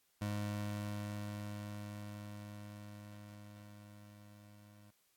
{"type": "tone with level ramp", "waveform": "25% pulse", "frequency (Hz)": 103.6, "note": "G#2", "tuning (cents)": -4, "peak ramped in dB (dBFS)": [-32, -55], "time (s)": [0.21, 4.91], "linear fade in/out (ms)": 10, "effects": ["white hiss -75 dBFS RMS until 5.16 s", "AAC 64 kbps"]}